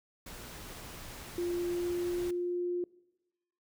pink noise, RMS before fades -46 dBFS, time 0.26-2.31 s, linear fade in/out 5 ms
sine tone with pitch glide, 349 to 353.5 Hz, F4 to F4, -1 to +21 cents, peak -30 dBFS, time 1.38-2.84 s, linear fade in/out 2 ms, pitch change +22 cents, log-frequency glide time 1.57-2.51 s
effects noise-tail reverb RT60 1.0 s tail -22 dB re dry

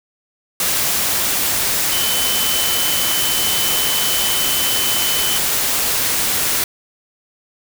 sine tone in noise, 3040 Hz, F#7, 46 cents sharp, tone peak -22 dBFS, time 1.92-5.38 s, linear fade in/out 2 ms, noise white, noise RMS -18 dBFS, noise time 0.6-6.64 s, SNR -7 dB, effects none

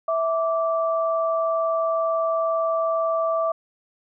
sine tone pair together, 655 / 1167.1 Hz, E5 / D6, -11 / -11 cents, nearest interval minor seventh, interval 1000 cents, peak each -21 / -25 dBFS, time 0.08-3.52 s, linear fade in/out 5 ms, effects none

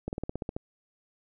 slowing click train, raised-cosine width 2 ms, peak -19 dBFS, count 9, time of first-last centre 0.08-0.565 s, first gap 49 ms, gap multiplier 1.06, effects none

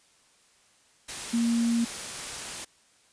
sine tone in noise, 233.1 Hz, A#3, in tune, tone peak -22 dBFS, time 1.33-1.85 s, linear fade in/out 10 ms, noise white, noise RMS -36 dBFS, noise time 1.08-2.65 s, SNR +11 dB, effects white hiss -62 dBFS RMS until 3.12 s + resampled to 22050 Hz

